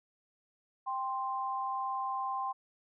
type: tone pair together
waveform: sine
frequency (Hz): 788.8 / 1046.5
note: G5 / C6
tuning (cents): +11 / 0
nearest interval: perfect fourth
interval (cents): 489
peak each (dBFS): -36 / -34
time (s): 0.86-2.53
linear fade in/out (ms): 20
effects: none